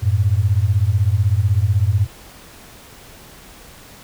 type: beating tone pair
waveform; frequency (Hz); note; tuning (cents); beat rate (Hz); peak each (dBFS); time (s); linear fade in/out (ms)
sine; 92.5 / 108.5; F#2 / A2; 0 / -24; 16; -16; 0.02-2.07; 20
effects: pink hiss -42 dBFS RMS until 4.03 s